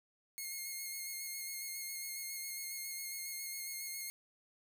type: tone with vibrato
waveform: 5% pulse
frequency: 2150 Hz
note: C7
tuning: 47 cents sharp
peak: -31 dBFS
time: 0.38-4.1 s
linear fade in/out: 0 ms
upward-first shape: square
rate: 7.3 Hz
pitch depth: 19 cents each way
effects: 12-bit